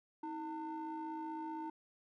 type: ring-modulated tone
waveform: triangle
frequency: 291.6 Hz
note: D4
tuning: 12 cents flat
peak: -35 dBFS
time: 0.23-1.7 s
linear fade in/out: 5 ms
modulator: 611 Hz
effects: none